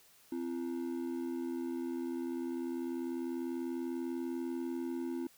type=ring-modulated tone; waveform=triangle; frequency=299.2 Hz; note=D4; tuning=32 cents sharp; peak=-30 dBFS; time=0.32-5.27 s; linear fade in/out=2 ms; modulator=40.1 Hz; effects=white hiss -63 dBFS RMS until 5.37 s